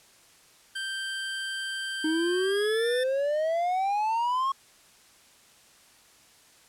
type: tone with pitch glide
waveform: 25% pulse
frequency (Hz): 1568 to 1780.5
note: G6 to A6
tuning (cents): 0 to +20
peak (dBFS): -27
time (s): 0.75-3.04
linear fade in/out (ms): 10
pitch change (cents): +220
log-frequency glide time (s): 2.42-2.86
type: exponential sweep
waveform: triangle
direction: up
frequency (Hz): 308.4 to 1100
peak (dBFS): -22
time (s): 2.04-4.52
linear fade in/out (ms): 5
effects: white hiss -57 dBFS RMS until 6.68 s + low-pass 10000 Hz 12 dB/octave